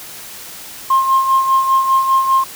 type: tone with tremolo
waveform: sine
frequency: 1064 Hz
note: C6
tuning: 29 cents sharp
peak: -7 dBFS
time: 0.9-2.44 s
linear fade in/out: 5 ms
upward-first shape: sine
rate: 5 Hz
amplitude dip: 60%
effects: tanh soft clip ceiling -5 dBFS + white hiss -33 dBFS RMS until 2.55 s